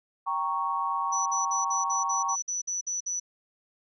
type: chord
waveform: sine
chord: G diminished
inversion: none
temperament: equal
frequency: 784 / 932.3 / 1108.7 Hz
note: G5 / Bb5 / Db6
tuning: 0 / 0 / 0 cents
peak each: -34 / -31 / -28 dBFS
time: 0.26-2.36 s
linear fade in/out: 20 ms
type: tone bursts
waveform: sine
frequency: 5940 Hz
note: F#8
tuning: 6 cents sharp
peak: -28 dBFS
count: 11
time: 1.12-3.2 s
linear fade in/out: 10 ms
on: 140 ms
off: 54 ms
effects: none